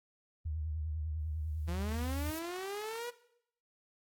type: tone with vibrato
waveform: sine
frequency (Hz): 77.78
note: D#2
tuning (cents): 0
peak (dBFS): -34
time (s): 0.45-2.31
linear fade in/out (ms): 10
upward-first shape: sine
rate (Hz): 10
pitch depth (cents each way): 75
type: noise with exponential growth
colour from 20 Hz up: blue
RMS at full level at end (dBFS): -44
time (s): 1.19-2.39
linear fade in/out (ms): 2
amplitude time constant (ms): 260
type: linear sweep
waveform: sawtooth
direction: up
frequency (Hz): 164.6 to 490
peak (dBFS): -34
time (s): 1.67-3.11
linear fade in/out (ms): 20
effects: noise-tail reverb RT60 0.7 s tail -17 dB re dry + AAC 64 kbps